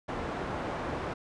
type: low-pass noise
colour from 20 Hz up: white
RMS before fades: -35 dBFS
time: 0.08-1.14 s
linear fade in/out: 10 ms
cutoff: 920 Hz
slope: 12 dB/octave
effects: resampled to 22050 Hz